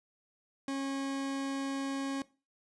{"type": "tone", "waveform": "40% pulse", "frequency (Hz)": 273.1, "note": "C#4", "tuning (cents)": -26, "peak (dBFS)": -32, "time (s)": [0.68, 2.22], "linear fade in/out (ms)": 2, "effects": ["noise-tail reverb RT60 0.3 s tail -18 dB re dry", "resampled to 22050 Hz"]}